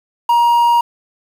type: tone with quantisation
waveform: triangle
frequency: 946 Hz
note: A#5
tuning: 25 cents sharp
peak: -7 dBFS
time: 0.29-0.81 s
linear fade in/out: 5 ms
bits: 6
effects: none